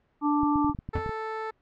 harmonic tone, 293.7 Hz, D4, in tune, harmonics 1 / 3 / 4, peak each -23 / -28 / -29 dBFS, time 0.21-0.74 s, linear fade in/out 50 ms
clicks, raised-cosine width 5 ms, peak -23 dBFS, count 10, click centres 0.433 / 0.558 / 0.646 / 0.697 / 0.748 / 0.789 / 0.89 / 0.98 / 1.062 / 1.093 s
15% pulse tone, 440 Hz, A4, in tune, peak -24 dBFS, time 0.93-1.51 s, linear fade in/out 10 ms
square tone with exponential decay, 87.31 Hz, F2, in tune, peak -24 dBFS, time 0.95-1.09 s, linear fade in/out 5 ms, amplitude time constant 29 ms
effects pink hiss -69 dBFS RMS until 1.61 s + low-pass 2000 Hz 12 dB/octave

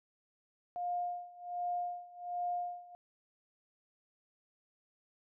sine tone with tremolo, 708 Hz, F5, 23 cents sharp, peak -32 dBFS, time 0.76-2.95 s, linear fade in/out 0 ms, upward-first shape sine, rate 1.3 Hz, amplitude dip 90%, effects none

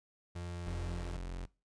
35% pulse tone with pitch glide, 87.31 to 86.61 Hz, F2 to F2, 0 to -14 cents, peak -38 dBFS, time 0.35-1.17 s, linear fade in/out 10 ms, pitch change -14 cents, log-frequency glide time 0.5-0.75 s
40% pulse tone, 44.22 Hz, F1, 22 cents sharp, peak -38 dBFS, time 0.66-1.46 s, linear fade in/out 10 ms
effects noise-tail reverb RT60 0.3 s tail -22 dB re dry + resampled to 22050 Hz

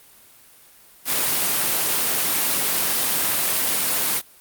white high-pass noise, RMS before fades -21 dBFS, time 1.05-4.22 s, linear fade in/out 50 ms, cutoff 130 Hz, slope 12 dB/octave, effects white hiss -50 dBFS RMS until 4.4 s + Opus 32 kbps

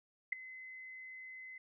sine tone with ADSR envelope, 2042 Hz, C7, 43 cents flat, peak -27 dBFS, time 0.32-1.58 s, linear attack 8 ms, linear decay 4 ms, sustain -20 dB, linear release 4 ms, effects none

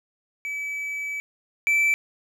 triangle tone pair in turn, 2295 / 2324 Hz, D7 / D7, -40 / -19 cents, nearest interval unison, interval 21 cents, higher second, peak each -26 / -16 dBFS, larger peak second, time 0.45-1.2 / 1.67-1.94 s, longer first, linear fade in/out 0 ms, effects none

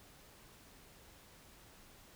silence, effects pink hiss -60 dBFS RMS until 2.15 s

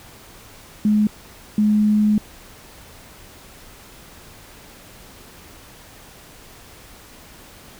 sine tone bursts at uneven times, 211.2 Hz, G#3, 29 cents sharp, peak -13 dBFS, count 2, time 0.85-1.07 / 1.58-2.18 s, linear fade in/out 2 ms, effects pink hiss -44 dBFS RMS until 7.79 s

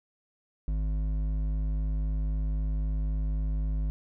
triangle tone with hard clipping, 51.91 Hz, G#1, in tune, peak -28 dBFS, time 0.68-3.9 s, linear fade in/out 0 ms, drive 12 dB, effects none

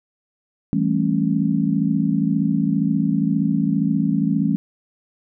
sine chord, A dominant seventh, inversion second, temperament just, 165 / 198 / 220 / 275 Hz, E3 / G3 / A3 / C#4, +2 / +18 / 0 / -14 cents, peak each -22 dBFS, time 0.73-4.56 s, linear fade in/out 0 ms, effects none

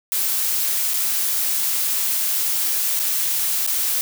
blue noise with dropouts, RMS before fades -21 dBFS, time 0.12-4.01 s, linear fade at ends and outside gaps 0 ms, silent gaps 0.936-0.941 / 2.993-2.999 / 3.665-3.675 s, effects none

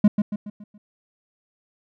triangle tone with echo, 207.7 Hz, G#3, in tune, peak -8 dBFS, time 0.04-0.08 s, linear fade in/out 5 ms, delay 140 ms, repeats 5, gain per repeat -7 dB, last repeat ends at 0.78 s, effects none

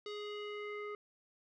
square tone with low-pass filter sweep, 416.5 Hz, G#4, 5 cents sharp, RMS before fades -43 dBFS, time 0.06-0.95 s, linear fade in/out 2 ms, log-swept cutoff 4200 to 1700 Hz, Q 2.9, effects none

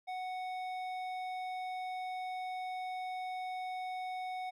sine tone with hard clipping, 740 Hz, F#5, in tune, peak -39 dBFS, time 0.07-4.51 s, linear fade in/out 20 ms, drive 10 dB, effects none

